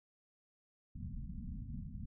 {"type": "low-pass noise", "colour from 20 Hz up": "pink", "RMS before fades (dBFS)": -44, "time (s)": [0.95, 2.06], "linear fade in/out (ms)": 10, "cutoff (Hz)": 250, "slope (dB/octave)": 96, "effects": []}